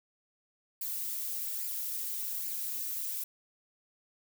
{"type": "noise with flanger", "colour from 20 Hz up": "violet", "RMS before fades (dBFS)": -36, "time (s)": [0.81, 3.24], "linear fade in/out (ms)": 5, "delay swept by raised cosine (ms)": [0.41, 4.51], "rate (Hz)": 1.2, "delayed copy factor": 0.6, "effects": []}